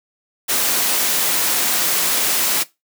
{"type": "noise", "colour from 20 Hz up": "white", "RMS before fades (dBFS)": -18, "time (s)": [0.48, 2.64], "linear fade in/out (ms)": 20, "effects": ["noise-tail reverb RT60 0.2 s tail -19 dB re dry", "high-pass 200 Hz 12 dB/octave"]}